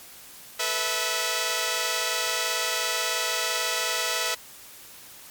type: chord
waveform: 5% pulse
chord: A suspended second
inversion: none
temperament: equal with one note detuned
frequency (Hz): 440 / 493.9 / 650.9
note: A4 / B4 / E5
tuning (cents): 0 / 0 / -22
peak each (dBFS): -22 / -17 / -16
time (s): 0.59-4.35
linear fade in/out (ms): 10
effects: white hiss -46 dBFS RMS until 5.3 s + MP3 96 kbps